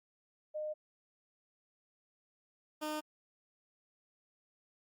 sine / 15% pulse tone pair in turn, 611 / 305.5 Hz, D#5 / D#4, -32 / -32 cents, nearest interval octave, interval 1200 cents, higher first, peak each -36 / -30 dBFS, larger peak second, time 0.54-0.74 / 2.81-3.01 s, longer neither, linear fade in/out 20 ms, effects Opus 48 kbps

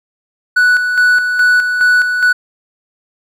triangle tone with tremolo, 1480 Hz, F#6, in tune, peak -5 dBFS, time 0.56-2.33 s, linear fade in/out 10 ms, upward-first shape square, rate 2.4 Hz, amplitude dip 50%, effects none

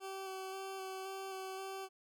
20% pulse tone with vibrato, 382.9 Hz, G4, 41 cents flat, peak -37 dBFS, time 0-1.89 s, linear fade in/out 50 ms, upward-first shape square, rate 1.9 Hz, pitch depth 13 cents each way, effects none

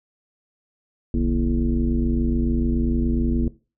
sine tone with frequency modulation, 148.2 Hz, D3, 16 cents sharp, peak -18 dBFS, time 1.14-3.48 s, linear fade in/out 2 ms, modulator 89.8 Hz, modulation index 1.9, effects noise-tail reverb RT60 0.3 s tail -17 dB re dry

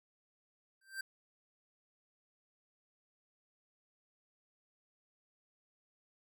square tone with exponential growth, 1568 Hz, G6, in tune, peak -36 dBFS, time 0.81-1.01 s, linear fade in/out 5 ms, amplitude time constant 43 ms, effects none

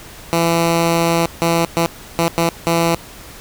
10% pulse tone bursts at uneven times, 167.6 Hz, E3, 29 cents sharp, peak -5 dBFS, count 6, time 0.33-1.26 / 1.42-1.65 / 1.77-1.86 / 2.19-2.28 / 2.38-2.49 / 2.67-2.95 s, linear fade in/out 0 ms, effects pink hiss -37 dBFS RMS until 3.4 s

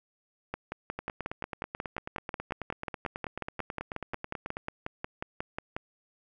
two click trains, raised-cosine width 0.5 ms, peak -18 / -20 dBFS, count 30 / 34, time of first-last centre 0.54-5.765 / 0.99-4.569 s, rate 5.55 / 9.22 Hz, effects none

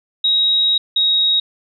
sine tone pair in turn, 3804 / 3785 Hz, A#7 / A#7, +34 / +26 cents, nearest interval unison, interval 8 cents, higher first, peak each -12 dBFS, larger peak neither, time 0.24-0.78 / 0.96-1.4 s, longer first, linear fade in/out 5 ms, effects none

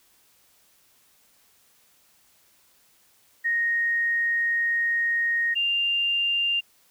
sine tone pair in turn, 1864.7 / 2794 Hz, A#6 / F7, 0 / 0 cents, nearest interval perfect fifth, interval 700 cents, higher second, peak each -21 dBFS, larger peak neither, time 3.44-5.55 / 5.55-6.61 s, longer first, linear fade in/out 20 ms, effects white hiss -61 dBFS RMS until 6.9 s

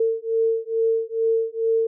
sine beating tone pair, 450.7 / 453 Hz, A4 / A#4, +42 / -50 cents, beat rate 2.3 Hz, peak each -22 dBFS, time 0-1.87 s, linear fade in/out 5 ms, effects none

